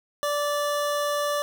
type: tone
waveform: 25% pulse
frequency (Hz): 583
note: D5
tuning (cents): -13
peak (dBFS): -20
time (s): 0.23-1.42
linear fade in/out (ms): 0
effects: none